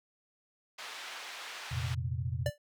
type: band-pass noise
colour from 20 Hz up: white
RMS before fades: -44 dBFS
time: 0.78-1.95 s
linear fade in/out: 10 ms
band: 730 to 3400 Hz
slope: 12 dB/octave
type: chord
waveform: sine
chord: F suspended fourth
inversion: none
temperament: equal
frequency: 87.31 / 116.54 / 130.81 Hz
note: F2 / Bb2 / C3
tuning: 0 / 0 / 0 cents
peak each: -36 dBFS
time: 1.71-2.5 s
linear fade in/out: 10 ms
type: tone with exponential decay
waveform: square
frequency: 587.3 Hz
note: D5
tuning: in tune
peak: -28 dBFS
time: 2.46-2.58 s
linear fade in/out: 2 ms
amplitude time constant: 24 ms
effects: none